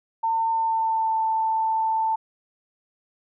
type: tone with pitch glide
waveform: sine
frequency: 903 to 887.5 Hz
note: A5 to A5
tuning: +45 to +15 cents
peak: -20 dBFS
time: 0.23-2.16 s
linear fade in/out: 10 ms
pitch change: -30 cents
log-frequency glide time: 0.45-1.19 s
effects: none